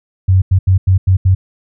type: tone bursts at uneven times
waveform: sine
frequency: 94 Hz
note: F#2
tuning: 28 cents sharp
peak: -6 dBFS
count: 6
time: 0.28-0.42 / 0.51-0.59 / 0.67-0.78 / 0.87-0.98 / 1.07-1.17 / 1.25-1.35 s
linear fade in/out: 10 ms
effects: none